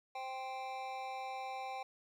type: tone with amplitude modulation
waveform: square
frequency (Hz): 785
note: G5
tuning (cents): +2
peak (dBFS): -37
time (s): 0.15-1.83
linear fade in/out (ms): 5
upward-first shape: sine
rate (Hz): 261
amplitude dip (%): 85
effects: low-pass 4000 Hz 12 dB/octave + 12-bit